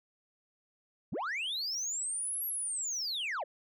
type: linear two-way sweep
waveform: sine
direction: up then down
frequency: 92.5 to 11670 to 479.5 Hz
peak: -30 dBFS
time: 1.12-3.44 s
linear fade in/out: 10 ms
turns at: 2.46 s
effects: tanh soft clip ceiling -32 dBFS